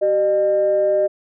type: tone pair together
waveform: sine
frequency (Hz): 382.9 / 607.2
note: G4 / D#5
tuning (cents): -41 / -42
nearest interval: minor sixth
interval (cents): 799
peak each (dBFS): -20 / -14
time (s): 0.01-1.08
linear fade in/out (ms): 20
effects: tanh soft clip ceiling -8 dBFS